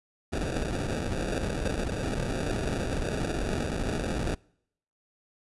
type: noise with sample-and-hold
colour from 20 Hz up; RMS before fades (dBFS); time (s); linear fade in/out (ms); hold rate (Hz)
pink; -30; 0.32-4.35; 10; 1050
effects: noise-tail reverb RT60 0.7 s tail -26 dB re dry + resampled to 24000 Hz